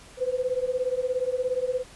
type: beating tone pair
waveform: sine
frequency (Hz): 497.8 / 514.8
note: B4 / C5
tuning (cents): +14 / -28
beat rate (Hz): 17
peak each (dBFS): -27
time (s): 0.17-1.84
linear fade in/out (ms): 50
effects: pink hiss -49 dBFS RMS until 1.95 s + resampled to 24000 Hz